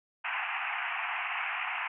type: band-pass noise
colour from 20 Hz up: white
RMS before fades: -34 dBFS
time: 0.24-1.88 s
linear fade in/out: 10 ms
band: 710 to 2800 Hz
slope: 96 dB/octave
effects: none